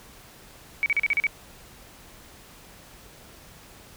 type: tone bursts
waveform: sine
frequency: 2266 Hz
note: C#7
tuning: 37 cents sharp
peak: -19 dBFS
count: 7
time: 0.83-1.268 s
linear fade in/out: 0 ms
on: 30 ms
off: 38 ms
effects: pink hiss -49 dBFS RMS until 3.96 s